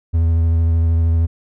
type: tone with vibrato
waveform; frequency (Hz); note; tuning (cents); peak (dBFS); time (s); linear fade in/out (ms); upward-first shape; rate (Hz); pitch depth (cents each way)
triangle; 82.41; E2; 0; -10; 0.13-1.27; 20; triangle; 13; 25
effects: none